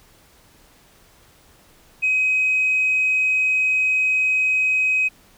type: tone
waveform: sine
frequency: 2528 Hz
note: D#7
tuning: 27 cents sharp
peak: -15 dBFS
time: 2.02-5.09 s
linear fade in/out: 20 ms
effects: tanh soft clip ceiling -12 dBFS + pink hiss -53 dBFS RMS until 5.37 s